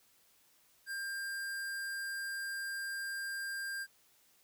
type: tone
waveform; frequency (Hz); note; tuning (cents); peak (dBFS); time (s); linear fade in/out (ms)
square; 1596; G6; +31; -38; 0.86-3.87; 50
effects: white hiss -68 dBFS RMS until 4.43 s